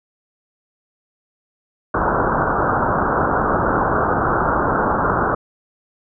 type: low-pass noise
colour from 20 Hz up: white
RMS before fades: -18 dBFS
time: 1.94-5.35 s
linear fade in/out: 5 ms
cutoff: 1500 Hz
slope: 96 dB/octave
effects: none